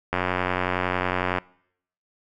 click train, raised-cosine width 0.5 ms, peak -8 dBFS, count 115, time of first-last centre 0.13-1.384 s, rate 90.9 Hz, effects noise-tail reverb RT60 0.7 s tail -24 dB re dry

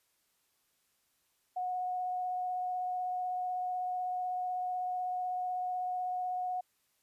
sine tone with vibrato, 730 Hz, F#5, 24 cents flat, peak -32 dBFS, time 1.56-6.61 s, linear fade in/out 10 ms, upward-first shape triangle, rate 16 Hz, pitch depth 12 cents each way, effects white hiss -75 dBFS RMS until 7.02 s + resampled to 32000 Hz

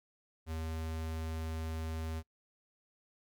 square tone, 80.3 Hz, E2, 45 cents flat, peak -37 dBFS, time 0.46-2.23 s, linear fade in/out 50 ms, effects noise-tail reverb RT60 0.1 s tail -24 dB re dry

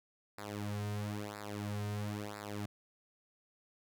sawtooth tone with flanger, 103.7 Hz, G#2, 2 cents flat, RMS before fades -40 dBFS, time 0.38-2.66 s, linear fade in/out 5 ms, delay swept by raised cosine 0.32 to 3.62 ms, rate 1 Hz, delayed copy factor -0.95, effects none

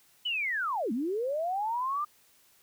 sine linear two-way sweep, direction down then up, 3038 to 210 to 1215 Hz, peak -28 dBFS, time 0.25-2.05 s, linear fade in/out 10 ms, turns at 0.92 s, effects white hiss -63 dBFS RMS until 2.62 s

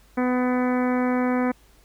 harmonic tone, 250.4 Hz, B3, 24 cents sharp, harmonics 1 / 2 / 3 / 4 / 5 / 6 / 7 / 8 / 9, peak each -21 / -27 / -31 / -33 / -35 / -37 / -38 / -39 / -40 dBFS, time 0.17-1.52 s, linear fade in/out 10 ms, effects added 50 Hz sine -55 dBFS peak until 1.84 s + pink hiss -58 dBFS RMS until 1.84 s

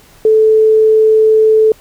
sine tone, 436.9 Hz, A4, 12 cents flat, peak -5 dBFS, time 0.25-1.72 s, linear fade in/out 2 ms, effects pink hiss -44 dBFS RMS until 1.8 s

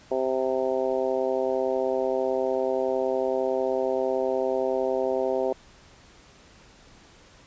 harmonic tone, 130.81 Hz, C3, in tune, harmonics 2 / 3 / 4 / 5 / 6 / 7, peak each -35 / -27 / -27 / -29 / -36 / -38 dBFS, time 0.11-5.53 s, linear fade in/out 5 ms, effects pink hiss -53 dBFS RMS until 7.46 s + resampled to 16000 Hz

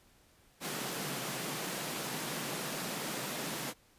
pink high-pass noise, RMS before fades -38 dBFS, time 0.6-3.74 s, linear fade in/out 50 ms, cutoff 130 Hz, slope 96 dB/octave, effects pink hiss -65 dBFS RMS until 3.98 s + resampled to 32000 Hz

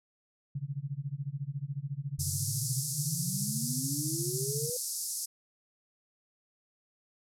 sine tone with tremolo, 140 Hz, C#3, 18 cents sharp, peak -30 dBFS, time 0.55-4.7 s, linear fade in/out 5 ms, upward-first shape sine, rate 14 Hz, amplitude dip 95%
sine exponential sweep, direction up, 85.3 to 503 Hz, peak -36 dBFS, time 2.18-4.77 s, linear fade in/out 5 ms
white band-pass noise, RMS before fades -36 dBFS, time 2.19-5.26 s, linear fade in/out 10 ms, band 4900 to 12000 Hz, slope 48 dB/octave
effects none

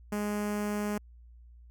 sawtooth tone with notch filter, 207.7 Hz, G#3, in tune, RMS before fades -32 dBFS, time 0.12-0.98 s, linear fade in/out 5 ms, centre 3800 Hz, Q 1.1, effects added 59 Hz sine -50 dBFS peak until 1.7 s

